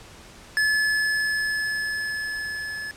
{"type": "tone with level ramp", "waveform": "square", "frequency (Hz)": 1721, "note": "A6", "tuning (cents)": -39, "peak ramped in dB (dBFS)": [-19, -31], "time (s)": [0.57, 2.91], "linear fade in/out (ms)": 0, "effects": ["pink hiss -46 dBFS RMS until 2.96 s", "low-pass 9000 Hz 12 dB/octave"]}